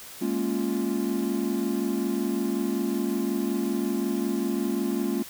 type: chord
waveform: triangle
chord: Bb minor seventh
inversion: third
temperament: equal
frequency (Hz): 207.7 / 233.1 / 277.2 / 349.2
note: Ab3 / Bb3 / Db4 / F4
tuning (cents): 0 / 0 / 0 / 0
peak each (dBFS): -28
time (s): 0.21-5.23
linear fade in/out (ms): 10
effects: white hiss -43 dBFS RMS until 5.29 s